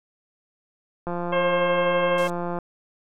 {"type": "click train", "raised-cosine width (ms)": 1, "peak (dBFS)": -16, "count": 265, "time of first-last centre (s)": [1.07, 2.587], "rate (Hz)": 174}
{"type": "harmonic tone", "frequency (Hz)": 534, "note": "C5", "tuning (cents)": 35, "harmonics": [1, 2, 3, 4, 5, 6], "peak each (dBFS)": [-21, -27, -31, -33, -35, -37], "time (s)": [1.32, 2.28], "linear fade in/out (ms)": 10}
{"type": "noise", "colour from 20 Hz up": "violet", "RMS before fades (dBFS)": -30, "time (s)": [2.18, 2.3], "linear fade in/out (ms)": 2}
{"effects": ["low-pass 6000 Hz 12 dB/octave"]}